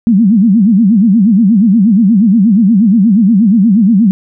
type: tone with vibrato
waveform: sine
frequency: 210 Hz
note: G#3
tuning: 19 cents sharp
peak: -4 dBFS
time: 0.07-4.11 s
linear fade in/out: 0 ms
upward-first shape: sine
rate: 8.4 Hz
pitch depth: 230 cents each way
effects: none